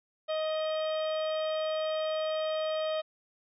harmonic tone with a mistuned harmonic, 626 Hz, D#5, 10 cents sharp, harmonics 1 / 2 / 3 / 4 / 5 / 6 / 7 / 8, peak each -29 / -40 / -47 / -48 / -42 / -46 / -54 / -58 dBFS, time 0.28-3.02 s, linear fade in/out 20 ms, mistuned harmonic 4, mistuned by -17 cents, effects none

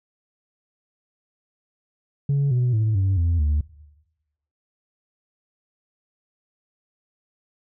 sine tone with pitch steps, 140.7 / 123.91 / 109.12 / 96.1 / 84.63 / 74.53 Hz, C#3 / B2 / A2 / G2 / E2 / D2, +26 / +6 / -14 / -34 / +46 / +26 cents, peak -15 dBFS, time 2.29-3.61 s, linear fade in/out 5 ms, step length 220 ms, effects noise-tail reverb RT60 1.0 s tail -21 dB re dry + tanh soft clip ceiling -16 dBFS

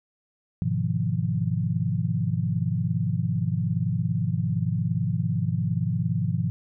sine chord, F half-diminished seventh, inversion first, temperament just, 104.77 / 125.72 / 157.15 / 174.61 Hz, Ab2 / Cb3 / Eb3 / F3, +16 / +31 / +18 / 0 cents, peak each -28 dBFS, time 0.62-6.5 s, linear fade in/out 0 ms, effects none

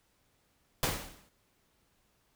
pink noise with exponential decay, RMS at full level -27 dBFS, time 0.83-1.29 s, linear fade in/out 1 ms, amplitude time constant 98 ms, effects pink hiss -72 dBFS RMS until 2.35 s

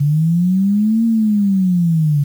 sine linear two-way sweep, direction up then down, 140.6 to 230.7 to 140.6 Hz, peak -11 dBFS, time 0-2.24 s, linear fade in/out 10 ms, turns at 1.05 s, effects 7-bit

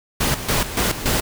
pink noise with tremolo, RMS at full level -19 dBFS, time 0.2-1.21 s, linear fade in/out 10 ms, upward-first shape square, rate 3.5 Hz, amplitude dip 70%, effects none

